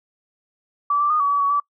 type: tone with pitch steps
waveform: sine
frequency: 1155 / 1170 / 1227 / 1135 / 1144 / 1126 / 1154 Hz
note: D6 / D6 / D#6 / C#6 / D6 / C#6 / D6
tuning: -29 / -7 / -25 / +41 / -46 / +27 / -31 cents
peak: -16 dBFS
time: 0.9-1.6 s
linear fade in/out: 5 ms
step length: 100 ms
effects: noise-tail reverb RT60 0.1 s tail -26 dB re dry